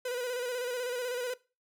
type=tone with vibrato; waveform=45% pulse; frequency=494.5 Hz; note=B4; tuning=2 cents sharp; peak=-32 dBFS; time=0.05-1.34 s; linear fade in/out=5 ms; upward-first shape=square; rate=16 Hz; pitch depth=40 cents each way; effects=noise-tail reverb RT60 0.3 s tail -20 dB re dry